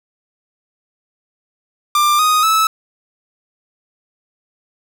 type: tone with pitch steps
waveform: 45% pulse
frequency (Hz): 1189 / 1245.2 / 1304.1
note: D6 / D#6 / E6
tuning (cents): +21 / +1 / -19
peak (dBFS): -11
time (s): 1.95-2.67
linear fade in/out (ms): 2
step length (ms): 240
effects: none